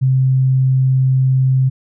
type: tone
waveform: sine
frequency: 131.2 Hz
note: C3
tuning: 5 cents sharp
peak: -10 dBFS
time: 0.01-1.7 s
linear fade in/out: 20 ms
effects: none